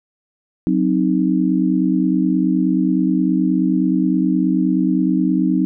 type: chord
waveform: sine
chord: C diminished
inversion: second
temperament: equal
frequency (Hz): 185 / 261.6 / 311.1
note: Gb3 / C4 / Eb4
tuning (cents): 0 / 0 / 0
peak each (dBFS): -18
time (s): 0.67-5.65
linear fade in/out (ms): 0
effects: none